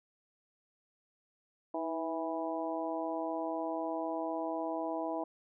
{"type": "harmonic tone with a mistuned harmonic", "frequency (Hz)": 164, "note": "E3", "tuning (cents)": -9, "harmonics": [2, 3, 4, 5, 6], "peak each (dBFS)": [-38, -43, -37, -41, -42], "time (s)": [1.74, 5.24], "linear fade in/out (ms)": 5, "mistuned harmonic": 2, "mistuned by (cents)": -37, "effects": []}